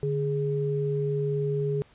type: tone pair together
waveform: sine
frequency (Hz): 146.41 / 415.3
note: D3 / G#4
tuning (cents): -5 / 0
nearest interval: octave + tritone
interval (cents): 1805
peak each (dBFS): -27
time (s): 0.03-1.82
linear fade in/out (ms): 0
effects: pink hiss -58 dBFS RMS until 1.94 s + resampled to 8000 Hz